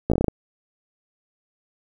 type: slowing click train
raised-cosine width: 2 ms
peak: -7 dBFS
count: 8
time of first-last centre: 0.1-0.283 s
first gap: 16 ms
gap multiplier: 1.16
effects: 8-bit